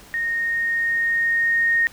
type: tone with level ramp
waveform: sine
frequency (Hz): 1853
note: A#6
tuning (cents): -11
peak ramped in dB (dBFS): -21 to -15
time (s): 0.14-1.87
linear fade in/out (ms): 0
effects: pink hiss -46 dBFS RMS until 1.92 s